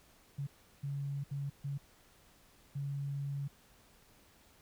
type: tone bursts at uneven times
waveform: sine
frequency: 140.5 Hz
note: C#3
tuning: 24 cents sharp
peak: -35 dBFS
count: 5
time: 0.38-0.47 / 0.83-1.24 / 1.31-1.5 / 1.64-1.78 / 2.75-3.48 s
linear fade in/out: 10 ms
effects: pink hiss -64 dBFS RMS until 4.61 s